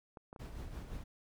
clicks, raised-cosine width 1 ms, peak -35 dBFS, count 3, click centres 0.172 / 0.329 / 0.362 s
brown noise with tremolo, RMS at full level -43 dBFS, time 0.39-1.04 s, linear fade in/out 10 ms, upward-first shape sine, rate 5.8 Hz, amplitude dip 45%
effects none

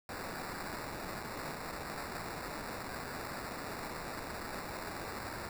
white noise with sample-and-hold, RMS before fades -42 dBFS, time 0.09-5.49 s, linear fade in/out 2 ms, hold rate 3150 Hz, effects none

